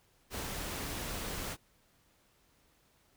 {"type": "noise", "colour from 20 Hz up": "pink", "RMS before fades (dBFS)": -39, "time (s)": [0.3, 1.57], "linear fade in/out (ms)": 50, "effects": ["pink hiss -69 dBFS RMS until 3.16 s"]}